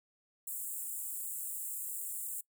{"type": "high-pass noise", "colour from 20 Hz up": "pink", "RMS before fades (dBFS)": -40, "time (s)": [0.47, 2.41], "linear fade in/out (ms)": 5, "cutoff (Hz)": 7400, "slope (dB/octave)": 96, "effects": ["noise-tail reverb RT60 0.1 s tail -22 dB re dry"]}